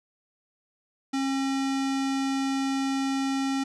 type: tone with low-pass filter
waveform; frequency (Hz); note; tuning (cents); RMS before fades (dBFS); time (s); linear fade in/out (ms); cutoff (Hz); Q
square; 270; C#4; -45; -27; 1.13-3.64; 10; 6800; 1.2
effects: none